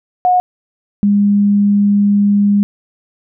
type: tone pair in turn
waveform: sine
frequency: 726 / 203.3 Hz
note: F#5 / G#3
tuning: -33 / -37 cents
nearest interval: octave + minor seventh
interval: 2204 cents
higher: first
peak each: -8 dBFS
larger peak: neither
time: 0.25-0.4 / 1.03-2.63 s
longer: second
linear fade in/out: 0 ms
effects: none